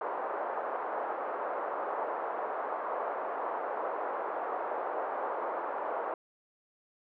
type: band-pass noise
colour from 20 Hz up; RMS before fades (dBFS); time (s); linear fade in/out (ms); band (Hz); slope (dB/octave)
pink; -35; 0.01-6.14; 2; 490 to 1200; 24
effects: none